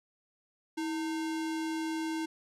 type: tone with sample-and-hold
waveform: sine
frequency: 321.2 Hz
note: E4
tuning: 45 cents flat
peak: -31 dBFS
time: 0.77-2.26 s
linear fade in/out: 10 ms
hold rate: 1225 Hz
effects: low-pass 9000 Hz 12 dB/octave